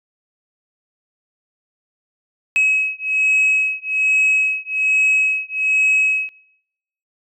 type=beating tone pair; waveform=sine; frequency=2558 / 2559.2 Hz; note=D#7 / D#7; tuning=+47 / +48 cents; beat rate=1.2 Hz; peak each=-16 dBFS; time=2.56-6.29 s; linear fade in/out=0 ms; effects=noise-tail reverb RT60 0.9 s tail -24 dB re dry + tanh soft clip ceiling -10 dBFS